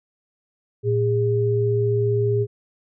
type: tone pair together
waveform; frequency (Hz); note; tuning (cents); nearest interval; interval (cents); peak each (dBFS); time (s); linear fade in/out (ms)
sine; 114.4 / 407.7; A#2 / G#4; -32 / -32; octave + minor seventh; 2200; -20; 0.83-2.47; 50
effects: none